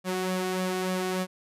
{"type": "tone with flanger", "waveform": "sawtooth", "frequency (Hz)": 185, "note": "F#3", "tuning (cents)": 0, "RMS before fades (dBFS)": -29, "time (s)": [0.04, 1.27], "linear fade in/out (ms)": 50, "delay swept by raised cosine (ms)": [1.7, 2.8], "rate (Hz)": 3.4, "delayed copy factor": 0.55, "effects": ["resampled to 32000 Hz"]}